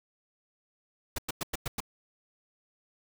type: noise bursts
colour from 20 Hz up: pink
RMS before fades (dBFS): -32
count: 6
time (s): 1.16-1.804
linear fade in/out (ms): 5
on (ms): 24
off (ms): 100
effects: none